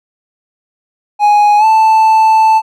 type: tone with pitch glide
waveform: triangle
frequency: 831 to 879.9 Hz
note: G#5 to A5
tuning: +1 to 0 cents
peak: -3 dBFS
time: 1.19-2.62 s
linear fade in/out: 50 ms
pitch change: +99 cents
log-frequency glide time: 1.58-1.65 s
effects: none